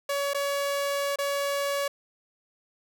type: tone with dropouts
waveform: sawtooth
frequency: 564 Hz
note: C#5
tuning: 30 cents sharp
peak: -22 dBFS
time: 0.09-1.88 s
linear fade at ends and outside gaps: 5 ms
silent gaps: 0.335-0.345 / 1.159-1.186 s
effects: none